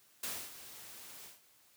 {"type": "noise with ADSR envelope", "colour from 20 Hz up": "white", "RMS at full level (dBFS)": -38, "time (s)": [0.23, 1.4], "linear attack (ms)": 6, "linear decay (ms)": 260, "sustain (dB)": -13, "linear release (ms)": 150, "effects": ["white hiss -66 dBFS RMS until 1.76 s", "high-pass 60 Hz 12 dB/octave"]}